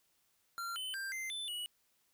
square tone with pitch steps, 1377 / 3040 / 1583 / 2079 / 3518 / 2926 Hz, F6 / F#7 / G6 / C7 / A7 / F#7, -25 / +46 / +17 / -12 / -1 / -20 cents, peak -39 dBFS, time 0.58-1.66 s, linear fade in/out 0 ms, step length 180 ms, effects white hiss -75 dBFS RMS until 2.13 s

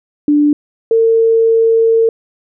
sine tone pair in turn, 294.4 / 453.2 Hz, D4 / A#4, +4 / -49 cents, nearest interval perfect fifth, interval 747 cents, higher second, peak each -7 dBFS, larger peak neither, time 0.28-0.53 / 0.91-2.09 s, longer second, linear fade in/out 2 ms, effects none

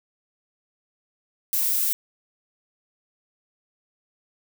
violet noise, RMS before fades -23 dBFS, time 1.53-1.93 s, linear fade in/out 0 ms, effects none

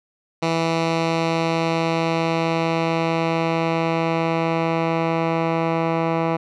10% pulse tone with low-pass filter sweep, 164.5 Hz, E3, 3 cents flat, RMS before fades -21 dBFS, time 0.42-6.37 s, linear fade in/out 10 ms, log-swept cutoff 4800 to 1800 Hz, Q 0.95, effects none

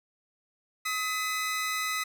sawtooth tone pair together, 1268.1 / 2013 Hz, D#6 / B6, +33 / +33 cents, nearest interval minor sixth, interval 800 cents, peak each -28 dBFS, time 0.85-2.04 s, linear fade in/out 10 ms, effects none

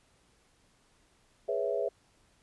sine chord, C# minor seventh, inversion second, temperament equal, 415.3 / 493.9 / 554.4 / 659.3 Hz, G#4 / B4 / C#5 / E5, 0 / 0 / 0 / 0 cents, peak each -34 dBFS, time 1.48-1.89 s, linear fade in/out 10 ms, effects pink hiss -67 dBFS RMS until 2.42 s + resampled to 24000 Hz

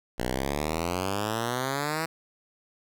5% pulse exponential sweep, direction up, 59 to 164.81 Hz, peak -16 dBFS, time 0.18-2.06 s, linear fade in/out 10 ms, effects none

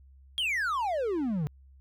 triangle exponential sweep, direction down, 3322 to 138.59 Hz, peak -25 dBFS, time 0.38-1.47 s, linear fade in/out 0 ms, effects added 67 Hz sine -52 dBFS peak until 1.8 s

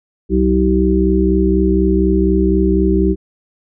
harmonic tone with a mistuned harmonic, 64.1 Hz, C2, 35 cents flat, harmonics 1 / 3 / 5 / 6, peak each -16 / -16 / -16 / -16 dBFS, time 0.29-3.16 s, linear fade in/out 50 ms, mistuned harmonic 3, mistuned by -45 cents, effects none

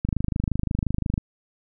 click train, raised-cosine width 5 ms, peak -11 dBFS, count 30, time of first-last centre 0.05-1.178 s, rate 25.7 Hz, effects none

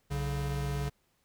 square tone pair together, 62.9 / 141.21 Hz, B1 / C#3, +32 / +32 cents, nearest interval octave + major second, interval 1400 cents, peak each -36 / -33 dBFS, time 0.1-0.9 s, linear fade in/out 20 ms, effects pink hiss -73 dBFS RMS until 1.24 s

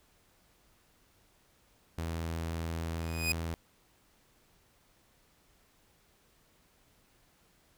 sawtooth tone, 82.41 Hz, E2, in tune, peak -30 dBFS, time 1.98-3.54 s, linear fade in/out 0 ms
sawtooth tone with exponential growth, 2489 Hz, D#7, in tune, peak -22 dBFS, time 2.98-3.32 s, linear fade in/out 2 ms, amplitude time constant 73 ms
effects pink hiss -67 dBFS RMS until 7.77 s

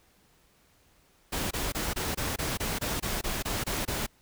pink noise bursts, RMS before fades -31 dBFS, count 13, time 1.32-4.066 s, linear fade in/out 10 ms, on 190 ms, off 23 ms, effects pink hiss -64 dBFS RMS until 4.21 s

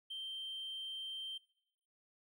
triangle tone, 3136 Hz, G7, in tune, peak -39 dBFS, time 0.1-1.38 s, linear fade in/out 10 ms, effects noise-tail reverb RT60 0.8 s tail -23 dB re dry + tanh soft clip ceiling -37 dBFS

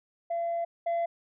sine tone pair in turn, 680 / 680 Hz, F5 / F5, -46 / -46 cents, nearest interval unison, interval 0 cents, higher neither, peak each -26 / -23 dBFS, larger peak second, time 0.3-0.65 / 0.86-1.06 s, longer first, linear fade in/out 10 ms, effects tanh soft clip ceiling -25 dBFS

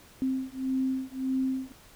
sine beating tone pair, 261.6 / 263.3 Hz, C4 / C4, 0 / +11 cents, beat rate 1.7 Hz, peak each -30 dBFS, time 0.22-1.72 s, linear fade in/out 0 ms, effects pink hiss -54 dBFS RMS until 1.95 s

